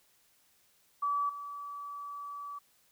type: tone with level steps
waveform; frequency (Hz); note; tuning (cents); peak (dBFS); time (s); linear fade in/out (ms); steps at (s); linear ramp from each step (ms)
sine; 1149; D6; -38; -28 / -39; 1.02-2.59; 10; 1.29; 5
effects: white hiss -68 dBFS RMS until 2.91 s